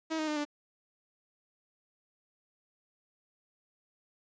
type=tone with pitch steps; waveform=sawtooth; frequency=320 / 311.1 / 302.4 / 294 Hz; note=D#4 / D#4 / D#4 / D4; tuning=+49 / 0 / -49 / +2 cents; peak=-27 dBFS; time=0.1-0.452 s; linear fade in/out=20 ms; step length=88 ms; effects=resampled to 16000 Hz + 10-bit